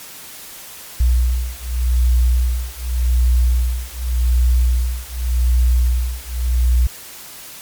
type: beating tone pair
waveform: sine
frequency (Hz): 60.6 / 61.46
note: B1 / B1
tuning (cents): -32 / -8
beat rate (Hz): 0.86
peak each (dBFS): -16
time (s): 1-6.87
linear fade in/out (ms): 5
effects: white hiss -36 dBFS RMS until 7.61 s + MP3 96 kbps